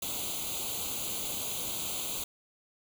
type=noise with comb filter; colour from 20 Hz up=white; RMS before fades=-35 dBFS; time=0.02-2.24 s; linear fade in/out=5 ms; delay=0.28 ms; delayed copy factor=+0.9; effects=none